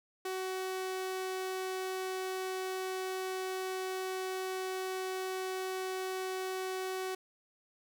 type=tone; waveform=sawtooth; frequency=375.2 Hz; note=F#4; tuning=24 cents sharp; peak=-31 dBFS; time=0.25-7.15 s; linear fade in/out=5 ms; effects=none